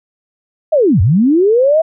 sine linear two-way sweep, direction down then up, 659.3 to 79.7 to 659.3 Hz, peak -7 dBFS, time 0.72-1.82 s, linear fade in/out 10 ms, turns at 1.01 s, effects none

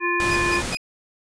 harmonic tone, 349.2 Hz, F4, in tune, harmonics 1 / 3 / 5 / 7, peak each -25 / -25 / -25 / -25 dBFS, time 0-0.63 s, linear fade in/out 50 ms
pink noise, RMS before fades -27 dBFS, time 0.2-0.75 s, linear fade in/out 0 ms
30% pulse tone bursts, 2487 Hz, D#7, 1 cent flat, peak -23 dBFS, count 3, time 0.31-0.771 s, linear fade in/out 2 ms, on 47 ms, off 160 ms
effects resampled to 22050 Hz

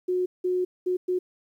sine tone bursts at uneven times, 364.2 Hz, F#4, 27 cents flat, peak -22 dBFS, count 4, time 0.08-0.26 / 0.44-0.65 / 0.86-0.97 / 1.08-1.19 s, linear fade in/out 10 ms, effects 10-bit

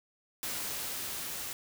white noise with level ramp, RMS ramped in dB -36 to -39 dBFS, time 0.43-1.53 s, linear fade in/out 0 ms, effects none

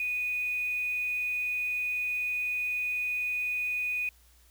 sine tone with quantisation, 2477 Hz, D#7, 8 cents flat, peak -28 dBFS, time 0-4.09 s, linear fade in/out 2 ms, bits 8, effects added 60 Hz sine -59 dBFS peak until 4.5 s + white hiss -63 dBFS RMS until 4.5 s

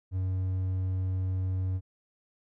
triangle tone, 93.3 Hz, F#2, 15 cents sharp, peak -25 dBFS, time 0.11-1.81 s, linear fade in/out 50 ms, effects none

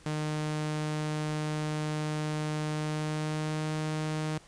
sawtooth tone with pitch glide, 152.8 to 154.93 Hz, D#3 to D#3, -31 to -7 cents, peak -26 dBFS, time 0.06-4.38 s, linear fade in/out 2 ms, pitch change +24 cents, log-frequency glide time 2.74-3.72 s, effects pink hiss -56 dBFS RMS until 4.47 s + resampled to 22050 Hz

